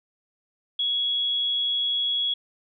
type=tone; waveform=sine; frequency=3344 Hz; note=G#7; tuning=11 cents sharp; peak=-22 dBFS; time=0.79-2.34 s; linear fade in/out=5 ms; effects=none